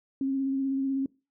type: tone with vibrato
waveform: sine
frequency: 270 Hz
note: C#4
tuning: 45 cents flat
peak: -25 dBFS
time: 0.21-1.06 s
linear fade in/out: 2 ms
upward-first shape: sine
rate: 16 Hz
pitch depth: 20 cents each way
effects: noise-tail reverb RT60 0.3 s tail -23 dB re dry